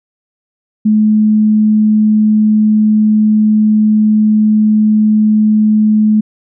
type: tone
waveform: sine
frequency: 214.2 Hz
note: A3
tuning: 46 cents flat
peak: -6 dBFS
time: 0.85-6.21 s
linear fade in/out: 10 ms
effects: none